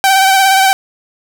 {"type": "tone with vibrato", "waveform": "sawtooth", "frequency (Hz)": 772, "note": "G5", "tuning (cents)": -27, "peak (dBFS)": -3, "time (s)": [0.04, 0.73], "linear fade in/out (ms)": 0, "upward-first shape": "sine", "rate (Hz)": 17, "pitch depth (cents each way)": 31, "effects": []}